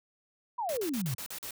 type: exponential sweep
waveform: sine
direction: down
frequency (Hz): 1017 to 115.6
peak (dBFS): -30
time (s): 0.58-1.15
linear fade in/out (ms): 10
type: noise bursts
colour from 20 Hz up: white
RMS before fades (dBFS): -40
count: 7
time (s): 0.69-1.508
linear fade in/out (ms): 0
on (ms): 80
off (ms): 43
effects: none